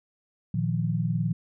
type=chord; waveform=sine; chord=Bb suspended fourth; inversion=none; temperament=just; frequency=116.54 / 155.39 / 174.81 Hz; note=Bb2 / Eb3 / F3; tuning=0 / -2 / +2 cents; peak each=-28 dBFS; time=0.54-1.33 s; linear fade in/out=5 ms; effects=none